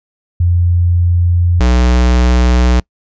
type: tone pair in turn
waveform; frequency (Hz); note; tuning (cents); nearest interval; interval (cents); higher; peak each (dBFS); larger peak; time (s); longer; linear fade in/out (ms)
sine / square; 87.31 / 61.44; F2 / B1; 0 / -8; tritone; 608; first; -8; neither; 0.4-1.6 / 1.6-2.8; neither; 5
effects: noise-tail reverb RT60 0.1 s tail -26 dB re dry + resampled to 16000 Hz